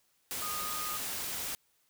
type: tone in noise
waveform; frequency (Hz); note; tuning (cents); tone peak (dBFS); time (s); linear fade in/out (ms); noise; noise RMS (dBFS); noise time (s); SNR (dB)
sine; 1235; D#6; -13; -38; 0.42-0.97; 0; white; -37; 0.31-1.55; -4
effects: white hiss -72 dBFS RMS until 1.89 s